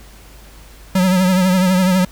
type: tone with vibrato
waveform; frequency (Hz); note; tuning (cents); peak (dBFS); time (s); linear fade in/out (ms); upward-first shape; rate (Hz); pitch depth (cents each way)
square; 185; F#3; 0; -12; 0.95-2.05; 5; triangle; 12; 66
effects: added 50 Hz sine -40 dBFS peak until 2.11 s + pink hiss -44 dBFS RMS until 2.11 s